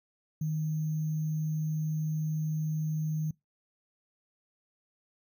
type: tone with sample-and-hold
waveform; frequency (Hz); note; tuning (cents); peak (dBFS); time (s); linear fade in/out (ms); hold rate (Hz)
sine; 155.56; D#3; 0; -28; 0.41-3.31; 5; 6300
effects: noise-tail reverb RT60 0.2 s tail -24 dB re dry